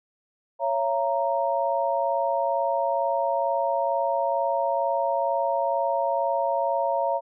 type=chord; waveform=sine; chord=A# diminished; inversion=first; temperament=equal with one note detuned; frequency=554.4 / 676.6 / 932.3 Hz; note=C#5 / E5 / A#5; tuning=0 / +45 / 0 cents; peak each=-26 dBFS; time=0.59-7.21 s; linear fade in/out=50 ms; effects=none